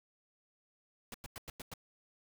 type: noise bursts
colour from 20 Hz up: pink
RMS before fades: -45 dBFS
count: 6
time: 1.12-1.738 s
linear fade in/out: 2 ms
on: 23 ms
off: 96 ms
effects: none